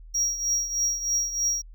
triangle tone with tremolo, 5660 Hz, F8, 22 cents sharp, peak -19 dBFS, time 0.14-1.62 s, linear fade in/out 10 ms, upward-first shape triangle, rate 3.2 Hz, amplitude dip 75%, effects added 40 Hz sine -42 dBFS peak until 1.74 s

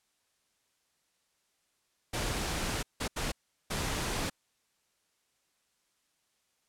pink noise bursts at uneven times, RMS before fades -33 dBFS, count 4, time 2.13-2.83 / 3-3.08 / 3.16-3.32 / 3.7-4.3 s, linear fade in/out 10 ms, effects white hiss -75 dBFS RMS until 6.68 s + low-pass 10000 Hz 12 dB/octave

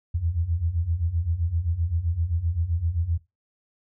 sine beating tone pair, 79.4 / 87.1 Hz, D#2 / F2, +36 / -4 cents, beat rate 7.7 Hz, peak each -28 / -24 dBFS, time 0.14-3.18 s, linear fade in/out 10 ms, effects noise-tail reverb RT60 0.2 s tail -17 dB re dry

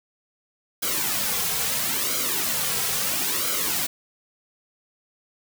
white noise with flanger, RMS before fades -25 dBFS, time 0.82-3.87 s, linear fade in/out 10 ms, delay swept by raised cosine 1.1 to 3.4 ms, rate 0.75 Hz, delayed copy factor -0.75, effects none

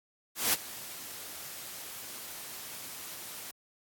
white noise with ADSR envelope, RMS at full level -25 dBFS, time 0.35-3.51 s, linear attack 180 ms, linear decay 25 ms, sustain -18 dB, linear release 4 ms, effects high-pass 80 Hz 12 dB/octave + AAC 64 kbps

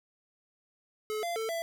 square tone with pitch steps, 429.5 / 688 / 445.3 / 668 Hz, A4 / F5 / A4 / E5, -42 / -26 / +21 / +23 cents, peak -32 dBFS, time 1.1-1.62 s, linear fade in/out 0 ms, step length 130 ms, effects none

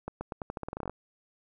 accelerating click train, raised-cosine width 1 ms, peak -21 dBFS, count 15, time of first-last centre 0.08-0.896 s, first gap 130 ms, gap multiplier 0.86, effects none

